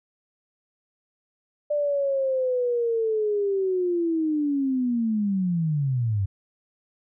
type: linear sweep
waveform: sine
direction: down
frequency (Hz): 594 to 93.6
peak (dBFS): -21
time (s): 1.7-6.26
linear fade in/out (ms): 10
effects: none